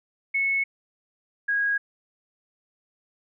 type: tone pair in turn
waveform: sine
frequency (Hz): 2199 / 1644.4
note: C#7 / G#6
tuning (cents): -14 / -18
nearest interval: perfect fourth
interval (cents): 504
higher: first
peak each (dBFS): -21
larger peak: neither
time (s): 0.34-0.64 / 1.48-1.78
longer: neither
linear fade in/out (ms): 10
effects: none